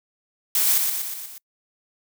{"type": "noise with echo", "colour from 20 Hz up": "blue", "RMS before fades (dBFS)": -20, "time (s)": [0.55, 0.78], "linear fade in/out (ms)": 2, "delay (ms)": 120, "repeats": 5, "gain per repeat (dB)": -4, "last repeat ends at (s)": 1.38, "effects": ["noise-tail reverb RT60 0.1 s tail -26 dB re dry"]}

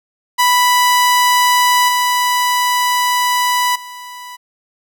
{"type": "tone with level steps", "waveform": "sawtooth", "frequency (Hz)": 987.8, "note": "B5", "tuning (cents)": 0, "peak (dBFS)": [-6, -9, -26], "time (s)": [0.38, 4.37], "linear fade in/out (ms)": 20, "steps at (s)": [1.88, 3.75], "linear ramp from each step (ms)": 10, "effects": []}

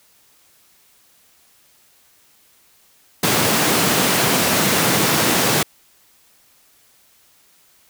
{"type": "high-pass noise", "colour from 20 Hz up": "pink", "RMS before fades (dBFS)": -17, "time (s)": [3.23, 5.63], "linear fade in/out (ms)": 5, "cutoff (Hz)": 130, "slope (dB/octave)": 24, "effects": ["white hiss -55 dBFS RMS until 7.89 s"]}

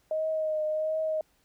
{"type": "tone with vibrato", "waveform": "sine", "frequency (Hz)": 624, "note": "D#5", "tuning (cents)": 5, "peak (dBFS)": -26, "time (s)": [0.11, 1.21], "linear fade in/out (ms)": 2, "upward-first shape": "triangle", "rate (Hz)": 1.4, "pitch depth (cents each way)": 29, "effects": ["pink hiss -68 dBFS RMS until 1.44 s"]}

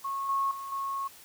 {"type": "tone with level steps", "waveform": "sine", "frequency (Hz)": 1095, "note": "C#6", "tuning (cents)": -22, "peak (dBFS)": [-30, -25, -36, -30], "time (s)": [0.04, 1.08], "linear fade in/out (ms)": 10, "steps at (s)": [0.29, 0.51, 0.72], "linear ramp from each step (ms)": 2, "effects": ["white hiss -52 dBFS RMS until 1.24 s"]}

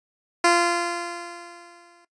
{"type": "tone with exponential decay", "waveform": "10% pulse", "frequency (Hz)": 345.3, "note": "F4", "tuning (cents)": -20, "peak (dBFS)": -6, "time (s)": [0.44, 2.05], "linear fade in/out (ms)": 5, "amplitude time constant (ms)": 350, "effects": ["noise-tail reverb RT60 0.1 s tail -17 dB re dry", "resampled to 22050 Hz"]}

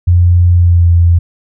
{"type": "tone with pitch glide", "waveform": "sine", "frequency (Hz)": [87.9, 85.6], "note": ["F2", "F2"], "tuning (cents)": [12, -34], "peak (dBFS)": -4, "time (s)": [0.07, 1.19], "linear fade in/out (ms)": 10, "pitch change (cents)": -46, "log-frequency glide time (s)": [0.53, 0.9], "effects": []}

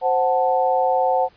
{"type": "chord", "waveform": "sine", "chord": "F# diminished", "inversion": "second", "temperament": "equal", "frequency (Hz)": [523.3, 740, 880], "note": ["C5", "F#5", "A5"], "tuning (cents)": [0, 0, 0], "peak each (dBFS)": [-20, -19, -22], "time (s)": [0.01, 1.29], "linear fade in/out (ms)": 50, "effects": ["pink hiss -55 dBFS RMS until 1.36 s", "resampled to 11025 Hz"]}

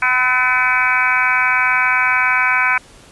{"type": "harmonic tone with a mistuned harmonic", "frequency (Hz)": 252.6, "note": "B3", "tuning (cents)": 39, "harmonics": [3, 4, 5, 6, 7, 8, 9, 10], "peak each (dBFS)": [-27, -20, -23, -17, -26, -27, -17, -24], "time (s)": [0.02, 2.78], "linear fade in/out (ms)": 5, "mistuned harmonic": 5, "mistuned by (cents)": 31, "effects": ["pink hiss -44 dBFS RMS until 3.11 s", "resampled to 24000 Hz"]}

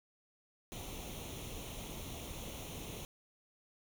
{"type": "noise with comb filter", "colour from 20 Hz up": "pink", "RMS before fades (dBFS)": -45, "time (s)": [0.72, 3.05], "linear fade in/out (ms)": 0, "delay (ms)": 0.31, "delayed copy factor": 0.7, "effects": []}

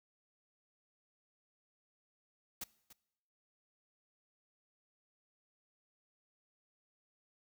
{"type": "noise with echo", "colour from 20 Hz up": "white", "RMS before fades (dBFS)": -42, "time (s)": [2.61, 2.64], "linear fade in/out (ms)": 5, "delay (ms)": 290, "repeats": 1, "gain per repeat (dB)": -15, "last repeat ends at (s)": 2.93, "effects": ["noise-tail reverb RT60 0.9 s tail -21 dB re dry"]}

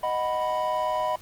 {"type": "chord", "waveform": "triangle", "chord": "B major", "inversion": "first", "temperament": "equal", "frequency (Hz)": [622.3, 740, 987.8], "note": ["D#5", "F#5", "B5"], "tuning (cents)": [0, 0, 0], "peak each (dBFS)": [-26, -29, -25], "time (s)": [0.03, 1.16], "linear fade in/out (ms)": 5, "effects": ["pink hiss -50 dBFS RMS until 1.21 s", "Opus 32 kbps"]}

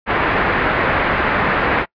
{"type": "low-pass noise", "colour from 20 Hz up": "white", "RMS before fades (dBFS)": -17, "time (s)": [0.06, 1.86], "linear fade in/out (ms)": 50, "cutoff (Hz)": 2000, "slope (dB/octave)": 24, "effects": ["noise-tail reverb RT60 0.1 s tail -24 dB re dry", "resampled to 11025 Hz"]}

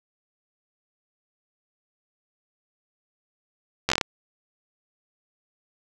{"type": "slowing click train", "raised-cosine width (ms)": 0.2, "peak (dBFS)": -4, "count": 7, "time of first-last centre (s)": [3.89, 4.012], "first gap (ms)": 12, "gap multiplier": 1.21, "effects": []}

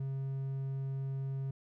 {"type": "tone", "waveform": "triangle", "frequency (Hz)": 135.2, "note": "C#3", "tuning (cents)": -43, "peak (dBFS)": -32, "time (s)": [0, 1.51], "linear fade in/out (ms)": 5, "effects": []}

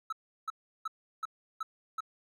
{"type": "tone bursts", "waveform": "triangle", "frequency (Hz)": 1306, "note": "E6", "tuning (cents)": -17, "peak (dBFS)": -30, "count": 6, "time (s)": [0.1, 2.006], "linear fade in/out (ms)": 5, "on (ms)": 26, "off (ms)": 350, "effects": []}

